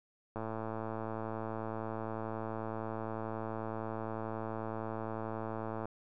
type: click train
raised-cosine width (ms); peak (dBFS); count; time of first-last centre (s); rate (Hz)
1; -25; 611; 0.36-5.855; 111
effects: none